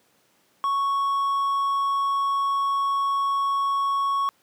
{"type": "tone", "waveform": "triangle", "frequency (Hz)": 1108.7, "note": "C#6", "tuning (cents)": 0, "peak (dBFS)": -19, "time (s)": [0.64, 4.29], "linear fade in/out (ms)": 0, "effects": ["pink hiss -63 dBFS RMS until 4.42 s", "high-pass 200 Hz 12 dB/octave"]}